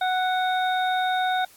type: harmonic tone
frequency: 740 Hz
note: F#5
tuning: in tune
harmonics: 1 / 2 / 3 / 5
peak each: -22 / -28 / -38 / -32 dBFS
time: 0.01-1.45 s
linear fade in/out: 5 ms
effects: white hiss -53 dBFS RMS until 1.56 s + AAC 64 kbps